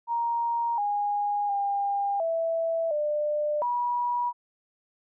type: tone with pitch steps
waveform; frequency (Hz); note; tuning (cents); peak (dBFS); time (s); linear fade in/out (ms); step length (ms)
sine; 937 / 821 / 803 / 659 / 597 / 968; A#5 / G#5 / G5 / E5 / D5 / B5; +9 / -20 / +41 / -1 / +28 / -35; -24; 0.07-4.33; 50; 710
effects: none